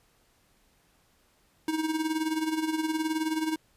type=tone with tremolo; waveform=square; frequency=315.7 Hz; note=D#4; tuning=25 cents sharp; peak=-25 dBFS; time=1.68-3.56 s; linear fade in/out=2 ms; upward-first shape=sine; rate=19 Hz; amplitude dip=65%; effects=pink hiss -66 dBFS RMS until 3.76 s + resampled to 32000 Hz